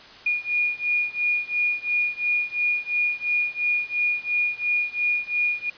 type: beating tone pair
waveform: sine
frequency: 2436 / 2438.9 Hz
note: D#7 / D#7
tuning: -37 / -35 cents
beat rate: 2.9 Hz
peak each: -24 / -25 dBFS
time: 0.26-5.7 s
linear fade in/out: 5 ms
effects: white hiss -45 dBFS RMS until 5.77 s + resampled to 11025 Hz